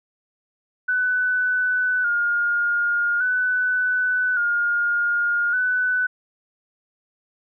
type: tone with vibrato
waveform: sine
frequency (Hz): 1458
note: F#6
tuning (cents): -26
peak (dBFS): -18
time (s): 0.88-6.07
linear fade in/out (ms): 10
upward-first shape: square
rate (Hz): 0.43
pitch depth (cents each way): 46
effects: none